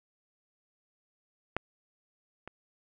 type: clicks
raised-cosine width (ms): 0.5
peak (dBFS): -14 / -27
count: 2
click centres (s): 1.566 / 2.476
effects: none